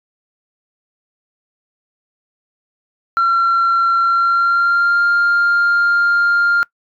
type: tone with pitch glide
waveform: sine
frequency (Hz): 1364 to 1399.9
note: F6 to F6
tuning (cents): -41 to +4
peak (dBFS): -9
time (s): 3.17-6.63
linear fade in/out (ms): 0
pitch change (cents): +45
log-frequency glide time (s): 4-5.04
effects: noise-tail reverb RT60 0.1 s tail -24 dB re dry + tanh soft clip ceiling -9 dBFS